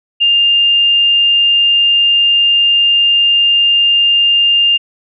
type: tone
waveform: sine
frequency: 2805 Hz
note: F7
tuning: 7 cents sharp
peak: -7 dBFS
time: 0.2-4.78 s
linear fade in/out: 20 ms
effects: none